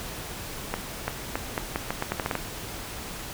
accelerating click train, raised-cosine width 0.5 ms, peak -11 dBFS, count 12, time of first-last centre 0.74-2.353 s, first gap 340 ms, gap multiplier 0.81, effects pink hiss -37 dBFS RMS until 3.33 s

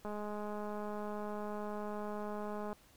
click train, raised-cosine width 1 ms, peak -29 dBFS, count 561, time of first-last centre 0.05-2.729 s, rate 209 Hz, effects pink hiss -64 dBFS RMS until 2.96 s

